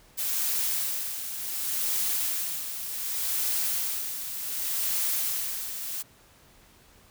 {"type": "noise with tremolo", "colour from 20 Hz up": "blue", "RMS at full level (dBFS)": -27, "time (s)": [0.17, 6.03], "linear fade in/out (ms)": 20, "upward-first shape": "sine", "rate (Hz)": 0.67, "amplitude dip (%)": 60, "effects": ["pink hiss -57 dBFS RMS until 7.1 s"]}